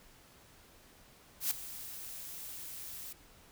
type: noise with ADSR envelope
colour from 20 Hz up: blue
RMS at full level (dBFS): -30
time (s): 1.4-3.13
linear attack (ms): 110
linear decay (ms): 5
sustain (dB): -15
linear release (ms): 7
effects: pink hiss -60 dBFS RMS until 3.51 s